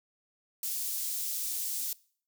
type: high-pass noise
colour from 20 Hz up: white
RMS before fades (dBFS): -34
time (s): 0.63-1.93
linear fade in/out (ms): 2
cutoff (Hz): 5600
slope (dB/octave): 12
effects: noise-tail reverb RT60 0.5 s tail -22 dB re dry